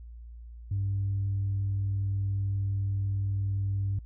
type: tone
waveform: sine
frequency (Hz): 98.7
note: G2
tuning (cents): +12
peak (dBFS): -25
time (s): 0.71-3.99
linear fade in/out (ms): 5
effects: tanh soft clip ceiling -23 dBFS + added 58 Hz sine -42 dBFS peak until 4.05 s